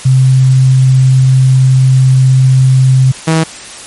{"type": "tone pair in turn", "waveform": ["sine", "sawtooth"], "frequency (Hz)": [130.81, 160.88], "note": ["C3", "E3"], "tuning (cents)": [0, -42], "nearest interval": "major third", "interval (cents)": 358, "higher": "second", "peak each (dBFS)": -3, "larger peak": "neither", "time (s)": [[0.05, 3.12], [3.27, 3.44]], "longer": "first", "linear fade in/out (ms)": 10, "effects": ["white hiss -28 dBFS RMS until 3.86 s", "MP3 48 kbps"]}